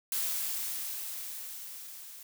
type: noise with level ramp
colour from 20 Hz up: blue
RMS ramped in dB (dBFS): -31 to -48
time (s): 0.12-2.23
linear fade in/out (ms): 2
effects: none